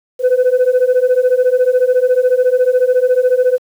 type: beating tone pair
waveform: sine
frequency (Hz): 496 / 510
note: B4 / C5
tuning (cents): +7 / -44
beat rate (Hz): 14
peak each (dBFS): -11 / -10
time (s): 0.19-3.59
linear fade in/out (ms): 50
effects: tanh soft clip ceiling -6 dBFS + 7-bit